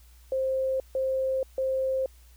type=tone bursts; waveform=sine; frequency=527 Hz; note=C5; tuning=12 cents sharp; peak=-24 dBFS; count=3; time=0.32-2.06 s; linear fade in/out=2 ms; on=480 ms; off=150 ms; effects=added 60 Hz sine -51 dBFS peak until 2.36 s + white hiss -61 dBFS RMS until 2.36 s